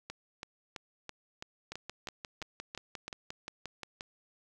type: two click trains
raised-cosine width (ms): 0.2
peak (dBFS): -23 / -23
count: 10 / 14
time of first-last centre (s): 0.1-3.08 / 1.72-4.009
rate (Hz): 3.02 / 5.68
effects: none